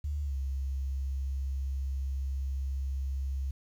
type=tone with pitch glide; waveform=sine; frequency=73 to 67.33 Hz; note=D2 to C#2; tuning=-10 to -50 cents; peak=-30 dBFS; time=0.04-3.51 s; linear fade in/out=5 ms; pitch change=-140 cents; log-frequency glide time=0.22-0.35 s; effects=10-bit